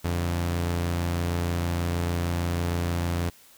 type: tone pair together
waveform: sawtooth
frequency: 86.4 / 143.5 Hz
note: F2 / D3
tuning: -18 / -40 cents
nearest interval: major sixth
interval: 878 cents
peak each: -21 / -32 dBFS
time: 0.04-3.3 s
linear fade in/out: 10 ms
effects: white hiss -54 dBFS RMS until 3.57 s

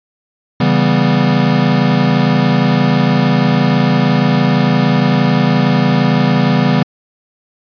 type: chord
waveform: square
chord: C# half-diminished seventh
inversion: none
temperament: equal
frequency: 138.59 / 164.81 / 196 / 246.9 Hz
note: C#3 / E3 / G3 / B3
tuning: 0 / 0 / 0 / 0 cents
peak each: -16 dBFS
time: 0.6-6.83 s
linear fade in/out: 5 ms
effects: resampled to 11025 Hz

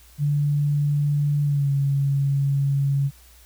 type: tone with pitch glide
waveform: sine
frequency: 145.6 to 139.27 Hz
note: D3 to C#3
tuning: -15 to +8 cents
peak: -18 dBFS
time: 0.18-3.11 s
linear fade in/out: 50 ms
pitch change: -77 cents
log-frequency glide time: 1.43-1.71 s
effects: added 60 Hz sine -50 dBFS peak until 3.45 s + white hiss -53 dBFS RMS until 3.45 s

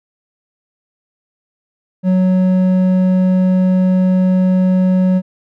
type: tone with hard clipping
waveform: sine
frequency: 185 Hz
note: F#3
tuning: in tune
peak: -11 dBFS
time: 2.03-5.22 s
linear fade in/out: 50 ms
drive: 6 dB
effects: none

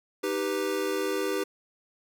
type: chord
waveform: square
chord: Eb augmented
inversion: none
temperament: equal with one note detuned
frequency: 311.1 / 392 / 492.5 Hz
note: Eb4 / G4 / B4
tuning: 0 / 0 / -5 cents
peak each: -34 / -30 / -33 dBFS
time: 0.23-1.44 s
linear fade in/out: 10 ms
effects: none

